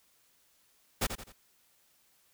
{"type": "noise with echo", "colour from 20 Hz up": "pink", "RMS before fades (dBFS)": -29, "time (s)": [1.01, 1.07], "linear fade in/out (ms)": 10, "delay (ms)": 85, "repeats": 3, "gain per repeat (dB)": -8, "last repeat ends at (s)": 1.325, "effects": ["white hiss -68 dBFS RMS until 2.33 s"]}